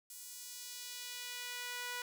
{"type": "tone with high-pass filter sweep", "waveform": "sawtooth", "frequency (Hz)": 490, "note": "B4", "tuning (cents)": -14, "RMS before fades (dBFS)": -45, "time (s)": [0.1, 2.02], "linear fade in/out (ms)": 2, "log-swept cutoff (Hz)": [8400, 1300], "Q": 0.92, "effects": []}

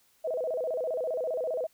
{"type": "tone with vibrato", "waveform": "sine", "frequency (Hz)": 568, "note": "C#5", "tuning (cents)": 42, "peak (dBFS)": -28, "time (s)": [0.24, 1.67], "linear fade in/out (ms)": 10, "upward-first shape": "square", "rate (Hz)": 15, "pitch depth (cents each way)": 210, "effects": ["white hiss -66 dBFS RMS until 1.73 s"]}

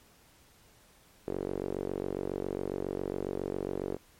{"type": "tone with band-pass filter", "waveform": "sawtooth", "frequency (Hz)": 47.3, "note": "F#1", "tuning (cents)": 39, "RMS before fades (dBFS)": -35, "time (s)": [1.27, 3.97], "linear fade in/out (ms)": 10, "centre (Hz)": 410, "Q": 3.1, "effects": ["pink hiss -61 dBFS RMS until 4.19 s", "MP3 64 kbps"]}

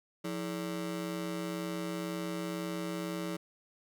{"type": "ring-modulated tone", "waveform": "30% pulse", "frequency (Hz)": 250, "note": "B3", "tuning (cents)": 21, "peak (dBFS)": -29, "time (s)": [0.24, 3.37], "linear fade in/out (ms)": 10, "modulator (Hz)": 74, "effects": []}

